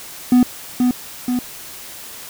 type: tone with echo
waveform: triangle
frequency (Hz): 248.2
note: B3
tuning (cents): +9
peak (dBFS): -6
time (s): 0.32-0.43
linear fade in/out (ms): 2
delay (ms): 480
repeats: 2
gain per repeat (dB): -4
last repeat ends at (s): 1.39
effects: white hiss -35 dBFS RMS until 2.29 s